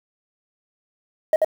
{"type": "tone with echo", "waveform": "sine", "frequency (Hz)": 627, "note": "D#5", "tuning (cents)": 13, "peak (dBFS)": -10, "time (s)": [1.33, 1.36], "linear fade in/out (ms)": 2, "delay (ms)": 86, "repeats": 1, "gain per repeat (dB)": -2, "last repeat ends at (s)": 1.446, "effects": ["tanh soft clip ceiling -11 dBFS", "7-bit"]}